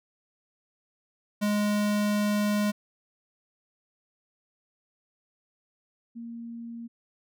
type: tone pair in turn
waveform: square / sine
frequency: 207.7 / 232.9 Hz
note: G#3 / A#3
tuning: 0 / -1 cents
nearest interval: major second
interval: 199 cents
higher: second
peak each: -24 / -36 dBFS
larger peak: first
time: 1.41-2.72 / 6.15-6.88 s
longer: first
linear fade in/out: 20 ms
effects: none